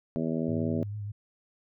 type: harmonic tone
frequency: 81 Hz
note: E2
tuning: 30 cents flat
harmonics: 2 / 3 / 4 / 5 / 6 / 7 / 8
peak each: -33 / -30 / -36 / -36 / -42 / -38 / -41 dBFS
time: 0.16-0.83 s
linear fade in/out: 0 ms
type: tone with vibrato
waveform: sine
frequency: 103.83 Hz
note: G#2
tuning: in tune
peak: -33 dBFS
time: 0.48-1.12 s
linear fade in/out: 10 ms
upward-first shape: sine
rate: 6.7 Hz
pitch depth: 39 cents each way
effects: none